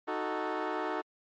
15% pulse chord, D# diminished, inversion none, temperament equal, 311.1 / 370 / 440 Hz, D#4 / F#4 / A4, 0 / 0 / 0 cents, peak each -29 dBFS, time 0.07-1.02 s, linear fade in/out 20 ms, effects low-pass 2000 Hz 12 dB/octave + MP3 48 kbps

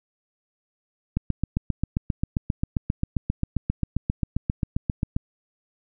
click train, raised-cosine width 5 ms, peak -10 dBFS, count 31, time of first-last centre 1.17-5.165 s, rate 7.51 Hz, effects none

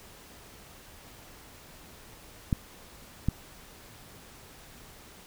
clicks, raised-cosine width 5 ms, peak -12 dBFS, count 2, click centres 2.528 / 3.286 s, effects pink hiss -51 dBFS RMS until 5.26 s

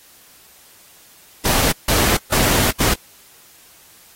pink noise bursts at uneven times, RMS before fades -17 dBFS, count 4, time 1.45-1.72 / 1.88-2.17 / 2.32-2.71 / 2.8-2.94 s, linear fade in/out 5 ms, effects white hiss -48 dBFS RMS until 4.15 s + AAC 48 kbps

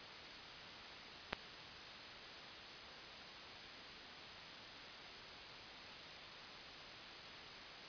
clicks, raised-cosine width 0.3 ms, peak -30 / -19 dBFS, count 2, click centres 1.326 / 1.331 s, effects white hiss -51 dBFS RMS until 7.88 s + resampled to 11025 Hz

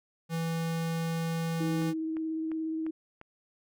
square tone, 164.81 Hz, E3, in tune, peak -30 dBFS, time 0.29-1.94 s, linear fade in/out 50 ms
sine tone with vibrato, 319.2 Hz, D#4, 44 cents sharp, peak -30 dBFS, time 1.6-2.91 s, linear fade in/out 10 ms, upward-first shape sine, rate 17 Hz, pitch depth 13 cents each way
click train, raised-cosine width 0.5 ms, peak -32 dBFS, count 5, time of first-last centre 1.82-3.214 s, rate 2.87 Hz
effects none

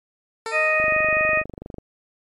15% pulse tone with exponential decay, 449.8 Hz, A4, 38 cents sharp, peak -19 dBFS, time 0.46-1.15 s, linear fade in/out 1 ms, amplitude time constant 150 ms
harmonic tone, 622.3 Hz, D#5, in tune, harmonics 1 / 2 / 3 / 4, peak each -22 / -26 / -22 / -21 dBFS, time 0.51-1.44 s, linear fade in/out 50 ms
click train, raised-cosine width 2 ms, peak -21 dBFS, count 25, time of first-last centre 0.8-1.784 s, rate 24.4 Hz
effects MP3 48 kbps

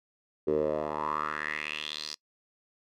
10% pulse tone with band-pass filter sweep, 76 Hz, D#2, 40 cents flat, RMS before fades -32 dBFS, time 0.47-2.15 s, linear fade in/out 10 ms, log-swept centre 400 to 5100 Hz, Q 4.9, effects noise-tail reverb RT60 0.1 s tail -25 dB re dry

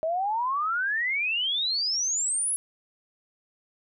sine exponential sweep, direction up, 622.3 to 10850 Hz, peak -24 dBFS, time 0.03-2.56 s, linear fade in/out 0 ms, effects none

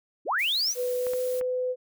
sine linear sweep, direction up, 220 to 6272 Hz, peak -23 dBFS, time 0.25-0.75 s, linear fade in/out 50 ms
blue noise, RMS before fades -41 dBFS, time 0.38-1.41 s, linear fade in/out 20 ms
sine tone with pitch glide, 496.8 to 504.6 Hz, B4 to B4, +10 to +37 cents, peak -25 dBFS, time 0.75-1.76 s, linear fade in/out 50 ms, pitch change +27 cents, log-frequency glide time 0.96-1.2 s
clicks, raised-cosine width 0.5 ms, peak -25 dBFS, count 3, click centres 1.068 / 1.135 / 1.412 s
effects none

